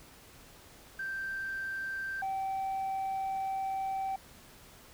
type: tone pair in turn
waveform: sine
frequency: 1567 / 772.7 Hz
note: G6 / G5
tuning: -1 / -25 cents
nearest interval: octave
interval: 1224 cents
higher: first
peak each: -33 / -29 dBFS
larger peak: second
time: 0.99-2.22 / 2.22-4.16 s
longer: second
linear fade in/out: 5 ms
effects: tanh soft clip ceiling -30 dBFS + pink hiss -55 dBFS RMS until 4.93 s